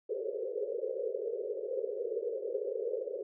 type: band-pass noise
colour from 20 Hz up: white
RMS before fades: -36 dBFS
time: 0.09-3.23 s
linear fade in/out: 5 ms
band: 390 to 540 Hz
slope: 96 dB/octave
effects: none